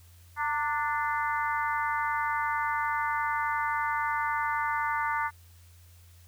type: harmonic tone with a mistuned harmonic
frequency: 293.7 Hz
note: D4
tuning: in tune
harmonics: 3 / 4 / 5 / 6 / 7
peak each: -30 / -32 / -34 / -36 / -37 dBFS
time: 0.36-5.31 s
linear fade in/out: 50 ms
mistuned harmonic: 3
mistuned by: +48 cents
effects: added 86 Hz sine -52 dBFS peak until 6.27 s + white hiss -61 dBFS RMS until 6.27 s